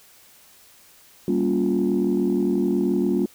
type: chord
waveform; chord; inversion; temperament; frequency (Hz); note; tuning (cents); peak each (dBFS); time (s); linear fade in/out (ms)
sine; G half-diminished seventh; none; just; 196 / 235.2 / 282.2 / 352.8; G3 / Bb3 / Db4 / F4; 0 / +16 / +31 / +18; -23 / -24 / -24 / -22; 1.28-3.26; 2
effects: tanh soft clip ceiling -12 dBFS + white hiss -52 dBFS RMS until 3.34 s